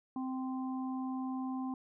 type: harmonic tone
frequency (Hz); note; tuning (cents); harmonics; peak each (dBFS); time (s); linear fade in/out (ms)
260; C4; -11; 1 / 3 / 4; -35 / -45 / -47; 0.16-1.74; 2
effects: none